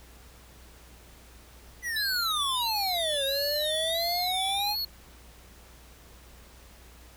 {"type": "exponential two-way sweep", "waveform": "square", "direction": "down then up", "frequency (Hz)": [2000, 540, 842], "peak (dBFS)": -30, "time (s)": [1.82, 4.76], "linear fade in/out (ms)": 50, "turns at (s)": 3.24}
{"type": "tone with vibrato", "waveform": "square", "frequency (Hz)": 3873, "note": "B7", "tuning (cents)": -35, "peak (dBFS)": -29, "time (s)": [1.96, 4.85], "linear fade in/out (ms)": 5, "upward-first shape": "sine", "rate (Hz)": 1.5, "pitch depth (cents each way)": 210}
{"effects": ["added 60 Hz sine -52 dBFS peak until 7.16 s", "pink hiss -54 dBFS RMS until 7.16 s"]}